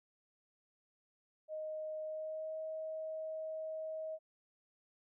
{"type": "tone with pitch glide", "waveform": "sine", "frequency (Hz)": [622.3, 632.8], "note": ["D#5", "D#5"], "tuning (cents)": [0, 29], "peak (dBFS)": -39, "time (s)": [1.48, 4.19], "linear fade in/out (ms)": 50, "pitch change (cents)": 29, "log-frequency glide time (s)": [2.03, 2.58], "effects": []}